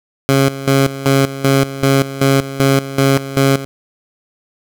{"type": "tone with tremolo", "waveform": "15% pulse", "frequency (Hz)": 136.6, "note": "C#3", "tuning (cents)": -25, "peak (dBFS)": -3, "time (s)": [0.29, 3.65], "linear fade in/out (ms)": 0, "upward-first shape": "square", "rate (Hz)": 2.6, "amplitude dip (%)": 80, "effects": []}